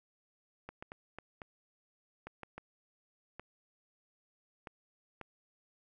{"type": "clicks", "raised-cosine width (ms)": 0.5, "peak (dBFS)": -29, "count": 11, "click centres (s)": [0.69, 0.825, 0.919, 1.186, 1.418, 2.27, 2.433, 2.58, 3.396, 4.672, 5.213], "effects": []}